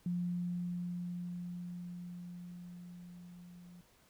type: tone with level ramp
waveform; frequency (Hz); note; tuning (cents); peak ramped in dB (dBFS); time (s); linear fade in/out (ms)
sine; 176.3; F3; +17; -32 to -52; 0.06-3.81; 2
effects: pink hiss -67 dBFS RMS until 4.09 s